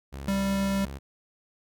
sawtooth tone with vibrato, 67.5 Hz, C#2, 45 cents flat, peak -32 dBFS, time 0.12-0.99 s, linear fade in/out 20 ms, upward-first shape sine, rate 2.7 Hz, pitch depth 31 cents each way
square tone, 196 Hz, G3, in tune, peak -25 dBFS, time 0.28-0.85 s, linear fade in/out 2 ms
effects none

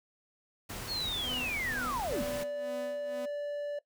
pink noise, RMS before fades -41 dBFS, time 0.69-2.44 s, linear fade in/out 10 ms
sine linear sweep, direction down, 4435 to 96.2 Hz, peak -32 dBFS, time 0.87-2.25 s, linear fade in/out 50 ms
sawtooth tone with tremolo, 250 Hz, B3, 21 cents sharp, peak -36 dBFS, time 1.23-3.26 s, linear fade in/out 10 ms, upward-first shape sine, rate 2.1 Hz, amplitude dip 85%
triangle tone, 582 Hz, D5, 16 cents flat, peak -31 dBFS, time 2.12-3.79 s, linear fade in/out 5 ms
effects noise-tail reverb RT60 0.1 s tail -18 dB re dry

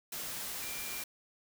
sine tone in noise, 2374 Hz, D7, 18 cents sharp, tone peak -46 dBFS, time 0.62-1.03 s, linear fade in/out 5 ms, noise white, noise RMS -40 dBFS, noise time 0.12-1.04 s, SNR -9 dB, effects none

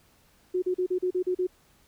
sine tone bursts, 365 Hz, F#4, 24 cents flat, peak -23 dBFS, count 8, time 0.54-1.47 s, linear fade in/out 10 ms, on 83 ms, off 38 ms, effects pink hiss -62 dBFS RMS until 1.87 s

